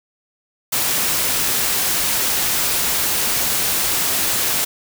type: noise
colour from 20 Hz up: white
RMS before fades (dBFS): -19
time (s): 0.72-4.65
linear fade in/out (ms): 10
effects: none